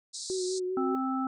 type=band-pass noise; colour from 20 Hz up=pink; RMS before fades=-39 dBFS; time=0.13-0.6 s; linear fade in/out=20 ms; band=3900 to 9000 Hz; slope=96 dB/octave
type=tone with vibrato; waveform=sine; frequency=370 Hz; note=F#4; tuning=in tune; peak=-29 dBFS; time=0.3-0.95 s; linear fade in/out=0 ms; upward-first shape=sine; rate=5 Hz; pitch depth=29 cents each way
type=harmonic tone; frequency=263 Hz; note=C4; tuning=9 cents sharp; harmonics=1 / 3 / 5; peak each=-29 / -36 / -34 dBFS; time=0.77-1.27 s; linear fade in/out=2 ms
effects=none